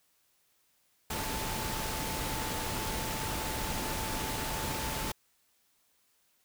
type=tone in noise; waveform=sine; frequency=880 Hz; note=A5; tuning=in tune; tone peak=-41 dBFS; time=1.1-5.12 s; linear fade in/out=5 ms; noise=pink; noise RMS=-35 dBFS; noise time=1.1-5.12 s; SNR=-9 dB; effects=white hiss -71 dBFS RMS until 6.44 s